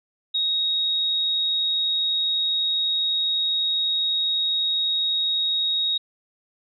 sine tone, 3768 Hz, A#7, 18 cents sharp, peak -20 dBFS, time 0.34-5.98 s, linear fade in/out 10 ms, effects none

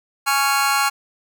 sawtooth chord, Db major, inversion second, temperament just, 831.5 / 1108.7 / 1385.9 Hz, Ab5 / Db6 / F6, +2 / 0 / -14 cents, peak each -17 dBFS, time 0.26-0.9 s, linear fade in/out 20 ms, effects none

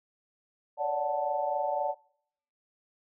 sine chord, D major seventh, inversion third, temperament equal with one note detuned, 563.4 / 587.3 / 740 / 880 Hz, C#5 / D5 / F#5 / A5, +28 / 0 / 0 / 0 cents, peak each -36 / -32 / -32 / -32 dBFS, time 0.77-1.95 s, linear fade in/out 50 ms, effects noise-tail reverb RT60 0.7 s tail -25 dB re dry

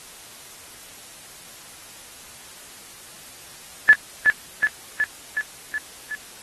sine tone with echo, 1722 Hz, A6, 38 cents flat, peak -8 dBFS, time 3.89-3.93 s, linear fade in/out 0 ms, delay 370 ms, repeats 6, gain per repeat -3 dB, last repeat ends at 6.15 s, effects white hiss -43 dBFS RMS until 6.42 s + AAC 32 kbps

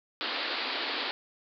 white band-pass noise, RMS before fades -33 dBFS, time 0.21-1.11 s, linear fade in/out 0 ms, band 240 to 4700 Hz, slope 96 dB/octave, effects none

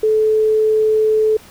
sine tone, 433.9 Hz, A4, 24 cents flat, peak -11 dBFS, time 0.03-1.37 s, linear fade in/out 5 ms, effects pink hiss -43 dBFS RMS until 1.5 s

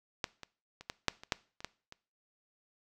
clicks, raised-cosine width 0.2 ms, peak -14 / -27 / -30 / -19 / -9 / -29 / -11 / -30 / -19 / -30 dBFS, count 10, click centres 0.242 / 0.433 / 0.81 / 0.899 / 1.083 / 1.235 / 1.322 / 1.605 / 1.646 / 1.924 s, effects noise-tail reverb RT60 0.4 s tail -21 dB re dry

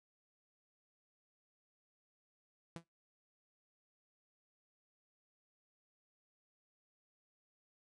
sawtooth tone with exponential decay, 167.5 Hz, E3, 28 cents sharp, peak -37 dBFS, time 2.76-2.84 s, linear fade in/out 0 ms, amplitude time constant 17 ms, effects noise-tail reverb RT60 0.2 s tail -23 dB re dry + resampled to 24000 Hz

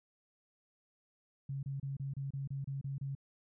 sine tone bursts, 137.5 Hz, C#3, 14 cents flat, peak -36 dBFS, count 10, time 1.49-3.151 s, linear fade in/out 5 ms, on 140 ms, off 29 ms, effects none

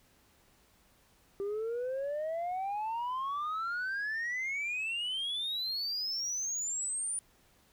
sine exponential sweep, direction up, 392 to 9510 Hz, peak -30 dBFS, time 1.4-7.19 s, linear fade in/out 0 ms, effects tanh soft clip ceiling -31 dBFS + pink hiss -66 dBFS RMS until 7.72 s

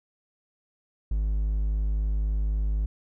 triangle tone, 51.91 Hz, G#1, in tune, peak -21 dBFS, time 1.11-2.86 s, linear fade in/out 5 ms, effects none

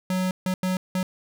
square tone bursts at uneven times, 185 Hz, F#3, in tune, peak -23 dBFS, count 4, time 0.1-0.31 / 0.46-0.54 / 0.63-0.77 / 0.95-1.03 s, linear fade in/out 2 ms, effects none

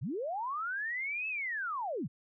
sine linear two-way sweep, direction up then down, 92.5 to 2632 to 92.5 Hz, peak -33 dBFS, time 0.01-2.08 s, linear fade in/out 20 ms, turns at 1.28 s, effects none

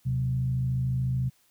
sine tone with frequency modulation, 128.2 Hz, C3, 35 cents flat, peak -24 dBFS, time 0.05-1.3 s, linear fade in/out 20 ms, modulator 53.8 Hz, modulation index 0.48, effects white hiss -65 dBFS RMS until 1.5 s

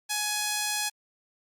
5% pulse tone, 839 Hz, G#5, 17 cents sharp, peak -15 dBFS, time 0.09-0.9 s, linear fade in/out 20 ms, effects Opus 48 kbps

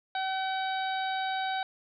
harmonic tone, 762 Hz, G5, 49 cents flat, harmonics 1 / 2 / 3 / 4 / 5 / 6, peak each -30 / -36 / -43 / -46 / -39 / -52 dBFS, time 0.15-1.63 s, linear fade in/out 2 ms, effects none

